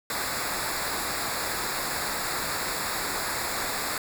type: noise with comb filter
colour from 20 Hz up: pink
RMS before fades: -30 dBFS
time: 0.1-3.98 s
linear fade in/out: 2 ms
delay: 0.33 ms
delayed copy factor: -0.8
effects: none